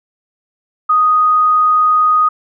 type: tone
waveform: sine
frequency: 1244.5 Hz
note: D#6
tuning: in tune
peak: -8 dBFS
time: 0.89-2.29 s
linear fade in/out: 10 ms
effects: none